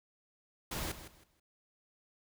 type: noise with echo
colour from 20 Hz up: pink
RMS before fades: -38 dBFS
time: 0.71-0.92 s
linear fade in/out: 5 ms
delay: 160 ms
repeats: 3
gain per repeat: -12 dB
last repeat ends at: 1.4 s
effects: none